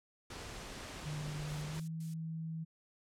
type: noise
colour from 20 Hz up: pink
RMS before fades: -46 dBFS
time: 0.3-1.8 s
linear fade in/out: 5 ms
type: tone with pitch glide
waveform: sine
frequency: 150 to 161.7 Hz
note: D3 to E3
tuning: +37 to -33 cents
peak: -38 dBFS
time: 1.05-2.65 s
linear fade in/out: 20 ms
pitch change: +130 cents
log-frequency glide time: 1.65-1.83 s
type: noise bursts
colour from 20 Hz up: violet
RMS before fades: -49 dBFS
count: 3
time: 1.48-2.14 s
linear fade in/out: 5 ms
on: 140 ms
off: 120 ms
effects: low-pass 8000 Hz 12 dB/octave